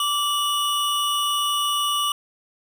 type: tone pair together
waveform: square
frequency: 1167 / 2941 Hz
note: D6 / F#7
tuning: -11 / -11 cents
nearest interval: octave + major third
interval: 1600 cents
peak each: -24 dBFS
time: 0-2.12 s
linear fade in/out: 2 ms
effects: none